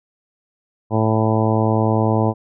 harmonic tone, 110 Hz, A2, in tune, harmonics 1 / 2 / 3 / 4 / 5 / 6 / 7 / 8 / 9, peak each -18 / -21 / -23 / -24 / -25 / -26 / -26 / -27 / -28 dBFS, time 0.9-2.34 s, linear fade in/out 50 ms, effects none

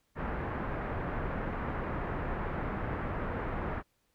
pink low-pass noise, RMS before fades -35 dBFS, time 0.15-3.83 s, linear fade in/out 50 ms, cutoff 1800 Hz, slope 24 dB/octave, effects pink hiss -75 dBFS RMS until 4.14 s

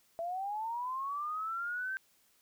sine linear sweep, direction up, 659.3 to 1568 Hz, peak -34 dBFS, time 0.19-1.97 s, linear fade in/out 0 ms, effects white hiss -69 dBFS RMS until 2.41 s

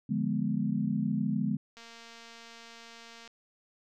sine chord, D diminished seventh, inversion none, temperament equal with one note detuned, 148.02 / 174.61 / 207.7 / 246.9 Hz, D3 / F3 / Ab3 / Cb4, +14 / 0 / 0 / 0 cents, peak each -34 / -35 / -30 / -33 dBFS, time 0.09-1.57 s, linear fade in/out 10 ms
click train, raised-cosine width 0.2 ms, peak -33 dBFS, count 349, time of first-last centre 1.77-3.276 s, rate 231 Hz
effects none

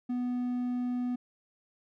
triangle tone, 246.9 Hz, B3, in tune, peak -27 dBFS, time 0.09-1.16 s, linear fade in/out 10 ms, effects none

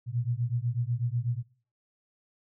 sine beating tone pair, 116.3 / 124.4 Hz, A#2 / B2, -4 / +13 cents, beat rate 8.1 Hz, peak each -30 dBFS, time 0.06-1.43 s, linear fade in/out 50 ms, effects noise-tail reverb RT60 0.4 s tail -20 dB re dry

